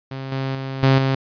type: tone with level steps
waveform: sawtooth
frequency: 133.9 Hz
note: C3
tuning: 40 cents sharp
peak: -24 / -18 / -22 / -8 / -13 dBFS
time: 0.11-1.15 s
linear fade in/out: 5 ms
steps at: 0.32 / 0.55 / 0.83 / 0.98 s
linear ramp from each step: 2 ms
effects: resampled to 11025 Hz